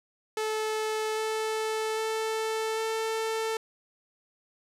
sawtooth tone with pitch steps, 434.7 / 438 / 441.3 / 444.6 Hz, A4 / A4 / A4 / A4, -21 / -8 / +5 / +18 cents, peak -24 dBFS, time 0.37-3.57 s, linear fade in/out 2 ms, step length 800 ms, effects low-pass 11000 Hz 12 dB/octave

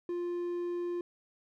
triangle tone with hard clipping, 349.7 Hz, F4, 2 cents sharp, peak -33 dBFS, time 0.09-1.01 s, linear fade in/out 2 ms, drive 6 dB, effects none

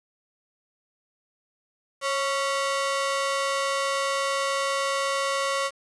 sawtooth ring-modulated tone, 830.6 Hz, G#5, in tune, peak -17 dBFS, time 2.01-5.71 s, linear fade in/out 50 ms, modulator 283 Hz, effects resampled to 22050 Hz + 8-bit

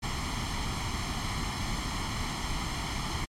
pink noise with comb filter, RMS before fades -32 dBFS, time 0.02-3.26 s, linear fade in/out 20 ms, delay 0.95 ms, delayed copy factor +0.7, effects low-pass 7000 Hz 12 dB/octave + MP3 96 kbps

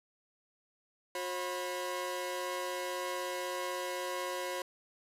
sawtooth tone cluster, 360.6 / 540 / 984 Hz, F#4 / C#5 / B5, -45 / -45 / -7 cents, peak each -37 / -34 / -37 dBFS, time 1.15-4.62 s, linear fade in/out 2 ms, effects resampled to 32000 Hz

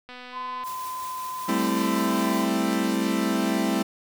click train, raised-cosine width 0.3 ms, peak -26 dBFS, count 137, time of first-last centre 0.09-0.636 s, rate 249 Hz
sine tone, 1021 Hz, C6, 43 cents flat, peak -30 dBFS, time 0.32-2.48 s, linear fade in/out 50 ms
white noise with tremolo, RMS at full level -40 dBFS, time 0.63-2.47 s, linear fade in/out 50 ms, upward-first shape triangle, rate 5.3 Hz, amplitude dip 30%
40% pulse chord, A minor seventh, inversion third, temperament equal, 196 / 220 / 261.6 / 329.6 Hz, G3 / A3 / C4 / E4, 0 / 0 / 0 / 0 cents, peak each -27 dBFS, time 1.48-3.83 s, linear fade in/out 10 ms
effects none

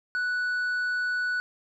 sine tone with tanh clipping, 1480 Hz, F#6, in tune, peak -26 dBFS, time 0.15-1.4 s, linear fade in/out 0 ms, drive 4 dB, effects none

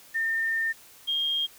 sine tone pair in turn, 1811 / 3227 Hz, A6 / G7, +49 / +50 cents, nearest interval minor seventh, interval 1001 cents, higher second, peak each -24 dBFS, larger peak neither, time 0.14-0.73 / 1.07-1.47 s, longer first, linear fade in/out 20 ms, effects white hiss -52 dBFS RMS until 1.58 s

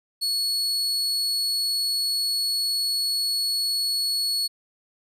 40% pulse tone, 4381 Hz, C#8, 21 cents flat, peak -21 dBFS, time 0.21-4.48 s, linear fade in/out 20 ms, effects resampled to 32000 Hz

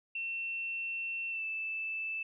sine tone with pitch glide, 2700 to 2637 Hz, E7 to E7, +41 to 0 cents, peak -34 dBFS, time 0.15-2.23 s, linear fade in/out 5 ms, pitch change -41 cents, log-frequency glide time 1.3-1.44 s, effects none

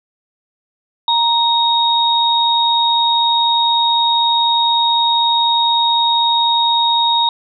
sine tone pair together, 935 / 3744 Hz, A#5 / A#7, +5 / +7 cents, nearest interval 2 octaves, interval 2402 cents, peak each -14 dBFS, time 1.08-7.29 s, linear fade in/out 2 ms, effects none

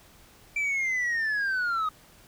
sine linear sweep, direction down, 2349 to 1242 Hz, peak -22 dBFS, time 0.56-1.89 s, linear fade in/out 5 ms, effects tanh soft clip ceiling -24 dBFS + pink hiss -55 dBFS RMS until 2.27 s

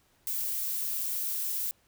violet noise, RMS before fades -32 dBFS, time 0.27-1.71 s, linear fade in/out 0 ms, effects pink hiss -67 dBFS RMS until 1.87 s

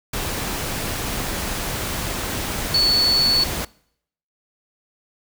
sine tone in noise, 4435 Hz, C#8, in tune, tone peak -14 dBFS, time 2.74-3.44 s, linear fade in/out 5 ms, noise pink, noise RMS -26 dBFS, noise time 0.13-3.65 s, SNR +9 dB, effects noise-tail reverb RT60 0.7 s tail -24 dB re dry

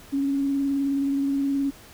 sine tone with vibrato, 277.2 Hz, C#4, in tune, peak -21 dBFS, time 0.12-1.71 s, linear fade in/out 20 ms, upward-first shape sine, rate 19 Hz, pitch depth 22 cents each way, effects pink hiss -48 dBFS RMS until 1.93 s

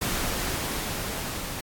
pink noise with level ramp, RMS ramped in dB -27 to -34 dBFS, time 0.01-1.61 s, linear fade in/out 10 ms, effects AAC 64 kbps

